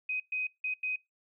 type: tone bursts at uneven times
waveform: sine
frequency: 2512 Hz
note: D#7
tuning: 16 cents sharp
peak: -30 dBFS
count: 4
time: 0.09-0.2 / 0.32-0.47 / 0.64-0.74 / 0.83-0.96 s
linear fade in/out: 5 ms
effects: noise-tail reverb RT60 0.2 s tail -24 dB re dry